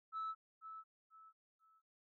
sine tone with echo, 1307 Hz, E6, 15 cents flat, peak -38 dBFS, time 0.12-0.35 s, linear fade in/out 50 ms, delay 490 ms, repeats 3, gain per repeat -10 dB, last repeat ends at 1.82 s, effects tanh soft clip ceiling -37 dBFS

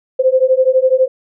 sine beating tone pair, 513 / 525 Hz, C5 / C5, -34 / +6 cents, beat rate 12 Hz, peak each -12 dBFS, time 0.19-1.08 s, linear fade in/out 10 ms, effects none

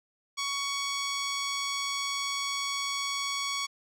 10% pulse tone, 1119 Hz, C#6, 16 cents sharp, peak -21 dBFS, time 0.37-3.67 s, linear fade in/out 20 ms, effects low-pass 10000 Hz 12 dB/octave

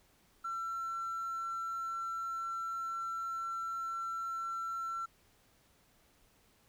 triangle tone with hard clipping, 1349 Hz, E6, 40 cents sharp, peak -36 dBFS, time 0.44-5.06 s, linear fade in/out 10 ms, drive 4 dB, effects pink hiss -68 dBFS RMS until 6.68 s

